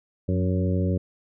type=harmonic tone with a mistuned harmonic; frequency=92.5 Hz; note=F#2; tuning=in tune; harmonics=1 / 2 / 3 / 4 / 5 / 6; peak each=-23 / -26 / -31 / -33 / -34 / -34 dBFS; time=0.28-0.98 s; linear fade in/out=10 ms; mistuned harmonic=2; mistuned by=-41 cents; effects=none